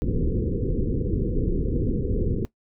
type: low-pass noise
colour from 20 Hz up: pink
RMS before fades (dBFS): -24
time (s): 0.02-2.45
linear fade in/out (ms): 0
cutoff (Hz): 490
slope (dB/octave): 96
effects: noise-tail reverb RT60 0.1 s tail -18 dB re dry